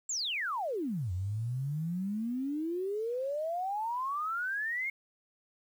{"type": "exponential two-way sweep", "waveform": "sine", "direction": "down then up", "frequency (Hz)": [7700, 87.9, 2189], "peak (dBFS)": -31, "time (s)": [0.09, 4.9], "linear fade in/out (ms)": 5, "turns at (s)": 1.12, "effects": ["10-bit"]}